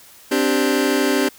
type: chord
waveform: sawtooth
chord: C suspended second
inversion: none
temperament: just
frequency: 261.6 / 294.3 / 392.4 Hz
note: C4 / D4 / G4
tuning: 0 / +4 / +2 cents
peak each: -16 dBFS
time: 0.31-1.29 s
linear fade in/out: 10 ms
effects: white hiss -46 dBFS RMS until 1.38 s